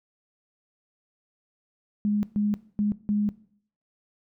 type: tone bursts at uneven times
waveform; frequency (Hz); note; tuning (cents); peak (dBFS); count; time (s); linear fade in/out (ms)
sine; 207.7; G#3; 0; -21; 4; 2.05-2.23 / 2.36-2.54 / 2.79-2.92 / 3.09-3.29; 0
effects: noise-tail reverb RT60 0.6 s tail -19 dB re dry